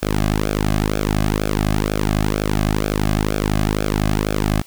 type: tone with flanger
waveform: sawtooth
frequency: 51.91 Hz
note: G#1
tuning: in tune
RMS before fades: -19 dBFS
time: 0.02-4.62 s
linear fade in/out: 10 ms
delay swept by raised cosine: 1 to 2.2 ms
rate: 2.1 Hz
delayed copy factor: -0.85
effects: white hiss -47 dBFS RMS until 4.66 s